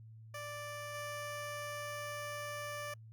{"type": "tone with level steps", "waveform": "15% pulse", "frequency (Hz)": 587.3, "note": "D5", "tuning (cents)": 0, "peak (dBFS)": [-36, -34], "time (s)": [0.34, 2.94], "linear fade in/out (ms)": 5, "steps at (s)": 0.94, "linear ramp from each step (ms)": 10, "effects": ["added 111 Hz sine -51 dBFS peak until 3.12 s", "Opus 48 kbps"]}